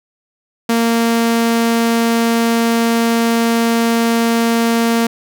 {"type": "tone", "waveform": "sawtooth", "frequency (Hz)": 230.9, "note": "A#3", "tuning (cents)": -16, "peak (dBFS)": -8, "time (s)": [0.69, 5.07], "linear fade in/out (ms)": 5, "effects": []}